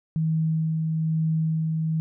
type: tone with tremolo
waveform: sine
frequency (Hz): 159.6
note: D#3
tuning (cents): +44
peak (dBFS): -20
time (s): 0.16-2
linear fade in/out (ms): 0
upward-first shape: sine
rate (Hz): 1.1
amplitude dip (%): 25
effects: none